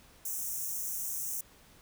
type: high-pass noise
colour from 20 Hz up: white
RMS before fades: -36 dBFS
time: 0.25-1.41 s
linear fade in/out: 5 ms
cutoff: 5700 Hz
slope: 96 dB/octave
effects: pink hiss -59 dBFS RMS until 1.81 s